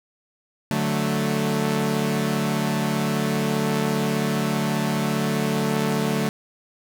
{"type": "chord", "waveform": "sawtooth", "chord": "D major", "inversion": "none", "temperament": "equal", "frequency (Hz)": [146.83, 185, 220], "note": ["D3", "F#3", "A3"], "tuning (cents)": [0, 0, 0], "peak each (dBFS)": [-22, -23, -20], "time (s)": [0.71, 6.29], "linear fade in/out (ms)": 0, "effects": []}